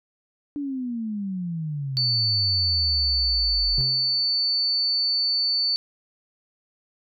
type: exponential sweep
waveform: sine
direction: down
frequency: 293.7 to 45 Hz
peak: -26 dBFS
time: 0.56-3.81 s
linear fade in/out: 0 ms
type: tone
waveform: sine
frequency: 4500 Hz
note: C#8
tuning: 25 cents sharp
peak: -20 dBFS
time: 1.97-5.76 s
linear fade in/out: 0 ms
type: tone with exponential decay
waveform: triangle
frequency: 130.81 Hz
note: C3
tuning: in tune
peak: -22 dBFS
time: 3.78-4.38 s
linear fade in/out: 2 ms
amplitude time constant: 130 ms
effects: none